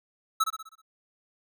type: tone with echo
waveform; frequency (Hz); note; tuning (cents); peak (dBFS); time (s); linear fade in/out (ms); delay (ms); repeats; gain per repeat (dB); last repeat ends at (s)
square; 1302; E6; -22; -21; 0.4-0.44; 10; 63; 6; -6; 0.818
effects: none